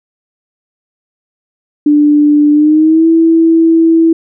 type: tone with pitch glide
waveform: sine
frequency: 295.4 to 327.8 Hz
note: D4 to E4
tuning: +10 to -10 cents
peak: -4 dBFS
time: 1.86-4.13 s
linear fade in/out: 5 ms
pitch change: +180 cents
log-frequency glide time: 2.52-3.07 s
effects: none